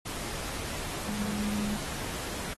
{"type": "tone in noise", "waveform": "sine", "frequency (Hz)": 207.7, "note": "G#3", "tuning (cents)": 0, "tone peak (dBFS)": -30, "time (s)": [1.08, 1.77], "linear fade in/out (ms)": 10, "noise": "pink", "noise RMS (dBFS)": -37, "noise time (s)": [0.05, 2.54], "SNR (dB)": 4, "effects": ["AAC 32 kbps"]}